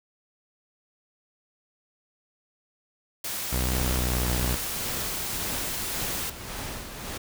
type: noise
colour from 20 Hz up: white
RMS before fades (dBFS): -32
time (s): 3.24-6.3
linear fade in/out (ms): 5
type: tone with pitch glide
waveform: sawtooth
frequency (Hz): 62.8 to 61.47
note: B1 to B1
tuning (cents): +30 to -7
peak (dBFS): -21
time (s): 3.52-4.56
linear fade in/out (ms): 10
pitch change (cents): -37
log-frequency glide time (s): 3.93-4.1
type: noise with tremolo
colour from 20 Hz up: pink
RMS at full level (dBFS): -34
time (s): 3.71-7.18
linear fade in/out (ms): 10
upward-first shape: sine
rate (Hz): 1.8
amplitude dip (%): 50
effects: none